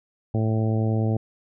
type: harmonic tone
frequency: 110.4 Hz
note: A2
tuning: 6 cents sharp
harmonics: 1 / 2 / 3 / 4 / 5 / 6 / 7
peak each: -21 / -27 / -31 / -33 / -35 / -37 / -38 dBFS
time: 0.34-1.17 s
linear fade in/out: 5 ms
effects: none